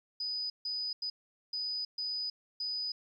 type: tone bursts at uneven times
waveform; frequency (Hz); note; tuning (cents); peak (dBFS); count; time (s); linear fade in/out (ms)
sine; 4978; D#8; 0; -33; 6; 0.2-0.5 / 0.65-0.93 / 1.02-1.1 / 1.53-1.85 / 1.98-2.3 / 2.6-2.92; 5
effects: 12-bit